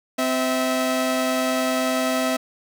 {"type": "tone pair together", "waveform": "sawtooth", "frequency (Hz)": [257.9, 649.9], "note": ["C4", "E5"], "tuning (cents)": [-25, -25], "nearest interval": "octave + major third", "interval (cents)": 1600, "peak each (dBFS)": -19, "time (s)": [0.18, 2.37], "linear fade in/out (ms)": 10, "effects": []}